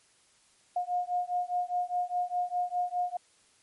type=beating tone pair; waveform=sine; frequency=713 / 717.9 Hz; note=F5 / F5; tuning=+36 / +48 cents; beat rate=4.9 Hz; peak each=-31 dBFS; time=0.76-3.17 s; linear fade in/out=5 ms; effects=white hiss -64 dBFS RMS until 3.62 s + MP3 48 kbps